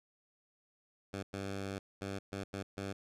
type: tone bursts at uneven times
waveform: 10% pulse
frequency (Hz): 98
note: G2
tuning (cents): 0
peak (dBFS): -30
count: 6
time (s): 1.13-1.23 / 1.33-1.79 / 2.01-2.19 / 2.32-2.44 / 2.53-2.63 / 2.77-2.93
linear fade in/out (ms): 10
effects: low-pass 9000 Hz 12 dB/octave